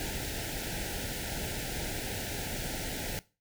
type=band-stop noise; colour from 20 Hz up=pink; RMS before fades=-36 dBFS; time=0-3.19 s; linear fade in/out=0 ms; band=900 to 1400 Hz; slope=96 dB/octave; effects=noise-tail reverb RT60 0.3 s tail -19 dB re dry